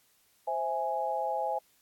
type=chord; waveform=sine; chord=C augmented; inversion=none; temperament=equal; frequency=523.3 / 659.3 / 830.6 Hz; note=C5 / E5 / G#5; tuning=0 / 0 / 0 cents; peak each=-35 / -34 / -31 dBFS; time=0.47-1.59 s; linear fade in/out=10 ms; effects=white hiss -67 dBFS RMS until 1.81 s + AAC 64 kbps